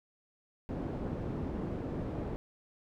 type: low-pass noise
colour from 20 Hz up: white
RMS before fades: -37 dBFS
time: 0.69-2.36 s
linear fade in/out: 0 ms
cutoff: 330 Hz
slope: 12 dB/octave
effects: none